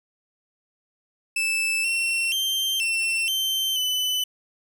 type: tone with pitch steps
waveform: 40% pulse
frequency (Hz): 2635 / 2714 / 3145 / 2697 / 3109 / 3007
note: E7 / E7 / G7 / E7 / G7 / F#7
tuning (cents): -1 / +50 / +5 / +39 / -15 / +27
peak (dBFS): -21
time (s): 1.36-4.24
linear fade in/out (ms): 5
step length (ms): 480
effects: none